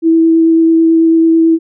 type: tone with vibrato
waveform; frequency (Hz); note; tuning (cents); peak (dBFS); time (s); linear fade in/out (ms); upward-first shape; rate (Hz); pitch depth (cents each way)
sine; 327; E4; -14; -5; 0.02-1.59; 50; sine; 9.1; 9
effects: none